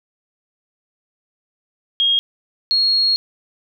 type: tone pair in turn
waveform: sine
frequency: 3257 / 4295 Hz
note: G#7 / C8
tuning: -34 / +44 cents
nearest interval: perfect fourth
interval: 478 cents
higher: second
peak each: -13 dBFS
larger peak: neither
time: 2-2.19 / 2.71-3.16 s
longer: second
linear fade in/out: 0 ms
effects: none